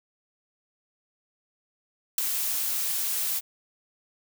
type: noise with ADSR envelope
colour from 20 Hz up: blue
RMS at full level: -19 dBFS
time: 2.18-3.41 s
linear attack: 4 ms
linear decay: 5 ms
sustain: -9 dB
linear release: 33 ms
effects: none